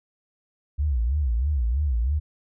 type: tone with vibrato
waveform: sine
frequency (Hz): 65.41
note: C2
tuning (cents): 0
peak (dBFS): -20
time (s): 0.78-2.2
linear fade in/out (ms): 20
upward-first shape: sine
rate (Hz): 3.1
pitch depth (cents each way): 260
effects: none